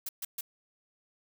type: noise bursts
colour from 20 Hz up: blue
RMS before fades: -36 dBFS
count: 3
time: 0.06-0.41 s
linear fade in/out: 5 ms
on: 30 ms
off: 130 ms
effects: none